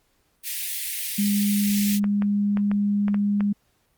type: high-pass noise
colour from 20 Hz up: white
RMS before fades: -29 dBFS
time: 0.43-2 s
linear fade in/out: 50 ms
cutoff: 1900 Hz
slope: 48 dB/octave
type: tone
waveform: sine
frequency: 203.9 Hz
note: G#3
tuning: 32 cents flat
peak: -19 dBFS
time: 1.18-3.53 s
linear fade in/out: 10 ms
type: clicks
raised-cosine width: 0.5 ms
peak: -18 dBFS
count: 7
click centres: 2.042 / 2.222 / 2.572 / 2.715 / 3.082 / 3.144 / 3.407 s
effects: pink hiss -67 dBFS RMS until 3.97 s + Opus 48 kbps